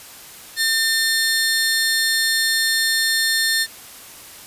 sawtooth tone pair together, 1800 / 4281 Hz, A6 / C8, +39 / +39 cents, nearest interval octave + minor third, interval 1500 cents, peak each -15 / -18 dBFS, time 0.56-3.67 s, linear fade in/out 50 ms, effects white hiss -40 dBFS RMS until 4.46 s + resampled to 32000 Hz

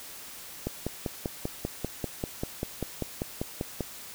click train, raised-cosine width 2 ms, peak -16 dBFS, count 17, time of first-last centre 0.67-3.807 s, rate 5.1 Hz, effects white hiss -44 dBFS RMS until 4.14 s

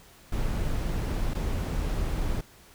brown noise with dropouts, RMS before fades -28 dBFS, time 0.32-2.41 s, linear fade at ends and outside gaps 5 ms, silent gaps 1.337-1.349 s, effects pink hiss -54 dBFS RMS until 2.74 s

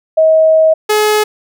sine / sawtooth tone pair in turn, 636 / 424.5 Hz, D#5 / G#4, +38 / +38 cents, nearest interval perfect fifth, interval 700 cents, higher first, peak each -5 dBFS, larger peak neither, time 0.17-0.74 / 0.89-1.24 s, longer first, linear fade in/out 10 ms, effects none

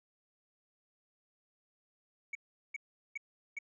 sine tone bursts, 2241 Hz, C#7, 18 cents sharp, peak -34 dBFS, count 4, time 2.33-3.588 s, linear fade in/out 5 ms, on 22 ms, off 390 ms, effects tanh soft clip ceiling -35 dBFS

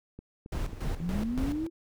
click train, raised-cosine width 3 ms, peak -30 dBFS, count 4, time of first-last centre 0.19-1.003 s, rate 3.69 Hz
brown noise with tremolo, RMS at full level -31 dBFS, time 0.52-1.67 s, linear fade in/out 5 ms, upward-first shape square, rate 3.5 Hz, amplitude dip 70%
sine linear sweep, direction up, 156.8 to 338.3 Hz, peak -29 dBFS, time 0.99-1.7 s, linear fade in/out 50 ms
effects none

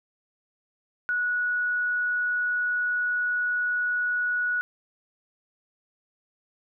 sine tone, 1465 Hz, F#6, 18 cents flat, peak -23 dBFS, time 1.09-4.61 s, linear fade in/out 0 ms, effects none

